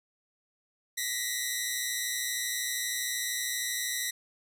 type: tone pair together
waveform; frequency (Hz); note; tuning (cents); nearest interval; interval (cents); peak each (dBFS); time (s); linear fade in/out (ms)
10% pulse; 1895.2 / 2008; A#6 / B6; +28 / +28; minor second; 100; -24; 0.97-4.11; 10
effects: none